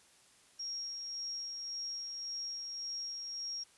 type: tone with tremolo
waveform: sine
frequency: 5588 Hz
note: F8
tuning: in tune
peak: -37 dBFS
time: 0.59-3.64 s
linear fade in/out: 10 ms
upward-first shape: sine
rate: 1.8 Hz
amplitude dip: 30%
effects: white hiss -64 dBFS RMS until 3.77 s + resampled to 24000 Hz